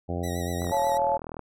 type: harmonic tone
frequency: 87.31 Hz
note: F2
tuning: in tune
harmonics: 1 / 2 / 3 / 4 / 5 / 6 / 7 / 8 / 9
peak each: -31 / -34 / -36 / -37 / -38 / -39 / -39 / -40 / -41 dBFS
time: 0.08-0.73 s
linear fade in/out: 20 ms
type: tone with vibrato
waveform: 10% pulse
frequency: 1924 Hz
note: B6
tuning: 46 cents flat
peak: -29 dBFS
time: 0.23-0.98 s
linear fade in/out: 10 ms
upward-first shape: sine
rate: 8.2 Hz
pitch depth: 50 cents each way
type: click train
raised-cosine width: 1 ms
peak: -23 dBFS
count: 32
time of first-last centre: 0.62-1.393 s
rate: 40.1 Hz
type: chord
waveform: sine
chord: Db augmented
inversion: none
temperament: just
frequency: 554.4 / 693 / 866.2 Hz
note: Db5 / F5 / A5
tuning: 0 / -14 / -27 cents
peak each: -26 / -28 / -24 dBFS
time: 0.71-1.18 s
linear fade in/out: 20 ms
effects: none